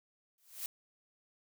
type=noise with exponential growth; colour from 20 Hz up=blue; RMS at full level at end=-36 dBFS; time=0.38-0.66 s; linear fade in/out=1 ms; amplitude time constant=59 ms; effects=none